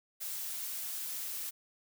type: noise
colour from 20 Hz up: blue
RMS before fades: -39 dBFS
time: 0.2-1.51 s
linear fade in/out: 20 ms
effects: none